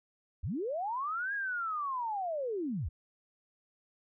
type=linear two-way sweep; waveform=sine; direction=up then down; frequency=53.3 to 1666 to 53.3 Hz; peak=-32 dBFS; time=0.43-2.89 s; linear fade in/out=10 ms; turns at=1.34 s; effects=none